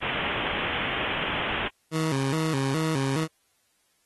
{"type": "low-pass noise", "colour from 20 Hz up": "white", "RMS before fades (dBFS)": -30, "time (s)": [0.01, 1.69], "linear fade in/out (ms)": 20, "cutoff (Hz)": 3300, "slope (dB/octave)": 96}
{"type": "tone with vibrato", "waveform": "20% pulse", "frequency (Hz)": 146.83, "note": "D3", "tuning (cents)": 0, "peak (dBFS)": -19, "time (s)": [1.91, 3.28], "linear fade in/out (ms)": 50, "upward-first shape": "square", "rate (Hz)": 2.4, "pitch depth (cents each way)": 140}
{"effects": ["white hiss -69 dBFS RMS until 4.05 s", "AAC 32 kbps"]}